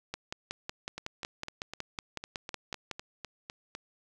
two click trains, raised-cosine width 0.2 ms, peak -22 / -18 dBFS, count 12 / 16, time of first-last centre 0.98-3.751 / 0.14-2.913 s, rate 3.97 / 5.41 Hz, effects none

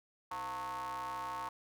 square ring-modulated tone, 96.8 Hz, G2, 21 cents flat, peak -36 dBFS, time 0.31-1.49 s, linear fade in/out 5 ms, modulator 1000 Hz, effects none

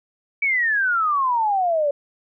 sine exponential sweep, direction down, 2300 to 560 Hz, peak -17 dBFS, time 0.42-1.91 s, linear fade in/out 5 ms, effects none

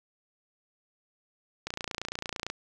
click train, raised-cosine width 0.2 ms, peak -16 dBFS, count 25, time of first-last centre 1.67-2.5 s, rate 28.9 Hz, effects none

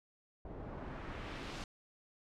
pink noise with low-pass filter sweep, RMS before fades -45 dBFS, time 0.45-1.64 s, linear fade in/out 2 ms, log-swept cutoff 620 to 5200 Hz, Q 0.86, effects none

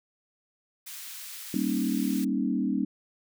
white high-pass noise, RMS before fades -41 dBFS, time 0.86-2.25 s, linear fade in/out 10 ms, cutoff 1700 Hz, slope 12 dB/octave
sine chord, Eb dominant seventh, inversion first, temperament equal with one note detuned, 196 / 233.1 / 271.8 / 311.1 Hz, G3 / Bb3 / Db4 / Eb4, 0 / 0 / -34 / 0 cents, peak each -30 / -30 / -29 / -32 dBFS, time 1.54-2.85 s, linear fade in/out 2 ms
effects none

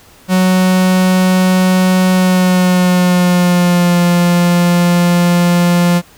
45% pulse tone with pitch glide, 185 to 174.62 Hz, F#3 to F3, 0 to 0 cents, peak -8 dBFS, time 0.28-6.02 s, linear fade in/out 50 ms, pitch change -100 cents, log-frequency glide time 2.12-4.01 s, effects pink hiss -43 dBFS RMS until 6.17 s

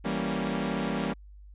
sawtooth chord, E diminished seventh, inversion none, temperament equal, 164.81 / 196 / 233.1 / 277.2 Hz, E3 / G3 / Bb3 / Db4, 0 / 0 / 0 / 0 cents, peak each -31 / -28 / -29 / -31 dBFS, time 0.04-1.14 s, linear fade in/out 20 ms, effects added 50 Hz sine -46 dBFS peak until 1.54 s + resampled to 8000 Hz

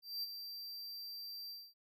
square tone with ADSR envelope, 4699 Hz, D8, in tune, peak -37 dBFS, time 0.02-1.74 s, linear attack 210 ms, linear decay 26 ms, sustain -8 dB, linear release 240 ms, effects none

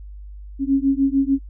sine beating tone pair, 270.1 / 276.8 Hz, C#4 / C#4, -45 / -2 cents, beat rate 6.7 Hz, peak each -18 dBFS, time 0.59-1.39 s, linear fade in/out 50 ms, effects noise-tail reverb RT60 0.1 s tail -20 dB re dry + added 50 Hz sine -34 dBFS peak until 1.49 s

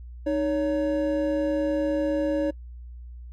triangle tone pair together, 308.4 / 562 Hz, D#4 / C#5, -15 / +24 cents, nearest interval minor seventh, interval 1039 cents, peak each -23 dBFS, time 0.26-2.51 s, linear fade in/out 10 ms, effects noise-tail reverb RT60 0.1 s tail -24 dB re dry + added 60 Hz sine -38 dBFS peak until 3.32 s

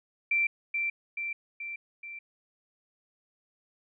sine tone with echo, 2349 Hz, D7, in tune, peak -23 dBFS, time 0.31-0.47 s, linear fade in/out 5 ms, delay 430 ms, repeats 4, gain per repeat -4 dB, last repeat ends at 2.19 s, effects none

